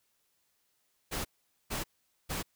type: noise bursts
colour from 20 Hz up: pink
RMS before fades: -35 dBFS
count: 3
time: 1.11-2.43 s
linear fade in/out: 20 ms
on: 140 ms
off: 450 ms
effects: white hiss -75 dBFS RMS until 2.55 s